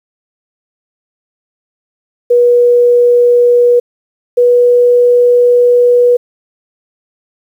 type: tone pair in turn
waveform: sine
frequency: 484.1 / 487.2 Hz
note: B4 / B4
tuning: -35 / -24 cents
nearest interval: unison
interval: 11 cents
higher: second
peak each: -4 dBFS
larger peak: neither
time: 2.3-3.8 / 4.37-6.17 s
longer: second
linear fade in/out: 10 ms
effects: 7-bit